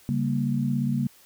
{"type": "chord", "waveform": "sine", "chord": "G diminished", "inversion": "second", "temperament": "equal", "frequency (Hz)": [138.59, 196, 233.1], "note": ["Db3", "G3", "Bb3"], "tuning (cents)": [0, 0, 0], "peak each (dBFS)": [-26, -29, -26], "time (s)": [0.09, 1.07], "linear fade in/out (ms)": 0, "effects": ["white hiss -55 dBFS RMS until 1.25 s"]}